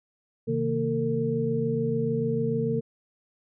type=tone cluster; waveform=sine; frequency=131.9 / 158.7 / 229.6 / 453 Hz; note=C3 / D#3 / A#3 / A#4; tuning=+14 / +35 / -26 / -50 cents; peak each=-30 / -32 / -29 / -27 dBFS; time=0.47-2.81 s; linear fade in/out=20 ms; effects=none